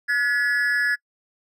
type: tone with amplitude modulation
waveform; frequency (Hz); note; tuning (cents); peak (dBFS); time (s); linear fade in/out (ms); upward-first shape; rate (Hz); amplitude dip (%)
triangle; 1700; G#6; +40; -13; 0.08-0.96; 20; sine; 253; 80
effects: noise-tail reverb RT60 0.1 s tail -26 dB re dry